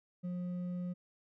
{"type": "tone with hard clipping", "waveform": "sine", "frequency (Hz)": 178.5, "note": "F3", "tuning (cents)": 38, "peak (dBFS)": -37, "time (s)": [0.23, 0.94], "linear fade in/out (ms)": 20, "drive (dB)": 4, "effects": []}